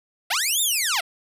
10% pulse linear two-way sweep, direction up then down, 615 to 3723 to 615 Hz, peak -12 dBFS, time 0.3-1.01 s, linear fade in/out 10 ms, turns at 0.61 s, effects resampled to 32000 Hz + 8-bit

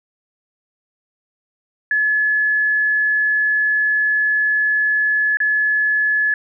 sine tone with dropouts, 1710 Hz, A6, 50 cents flat, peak -14 dBFS, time 1.91-6.34 s, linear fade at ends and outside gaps 2 ms, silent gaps 5.371-5.402 s, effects none

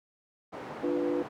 white band-pass noise, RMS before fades -41 dBFS, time 0.52-1.29 s, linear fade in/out 20 ms, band 150 to 850 Hz, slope 12 dB/octave
sine chord, B diminished, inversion first, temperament equal, 293.7 / 349.2 / 493.9 Hz, D4 / F4 / B4, 0 / 0 / 0 cents, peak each -31 dBFS, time 0.83-1.23 s, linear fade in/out 10 ms
effects none

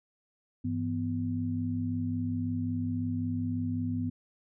sine tone cluster, 100.7 / 166.2 / 249.9 Hz, G2 / E3 / B3, +47 / +15 / +21 cents, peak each -33 / -39 / -31 dBFS, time 0.64-4.1 s, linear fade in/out 10 ms, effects none

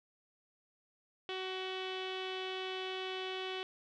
sawtooth tone with low-pass filter, 375.2 Hz, F#4, 24 cents sharp, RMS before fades -40 dBFS, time 1.29-3.63 s, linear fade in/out 0 ms, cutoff 3200 Hz, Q 5.1, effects none

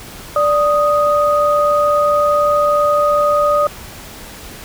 sine tone pair together, 587.3 / 1244.4 Hz, D5 / D#6, 0 / 0 cents, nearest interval octave + minor second, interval 1300 cents, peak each -13 / -14 dBFS, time 0.36-3.67 s, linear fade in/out 2 ms, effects pink hiss -34 dBFS RMS until 4.64 s

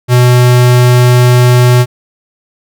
square tone, 123.7 Hz, B2, 3 cents sharp, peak -4 dBFS, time 0.08-1.86 s, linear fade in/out 50 ms, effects none

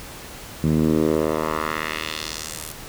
10% pulse tone with band-pass filter sweep, 78.1 Hz, D#2, 7 cents sharp, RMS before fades -23 dBFS, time 0.64-2.72 s, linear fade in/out 0 ms, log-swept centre 160 to 12000 Hz, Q 1.4, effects pink hiss -38 dBFS RMS until 2.88 s

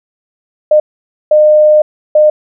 sine tone bursts at uneven times, 608 Hz, D#5, 40 cents flat, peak -3 dBFS, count 3, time 0.71-0.8 / 1.31-1.82 / 2.15-2.3 s, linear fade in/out 5 ms, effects none

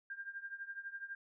sine tone with tremolo, 1598 Hz, G6, 33 cents sharp, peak -39 dBFS, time 0.1-1.15 s, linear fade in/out 2 ms, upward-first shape triangle, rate 12 Hz, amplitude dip 90%, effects none

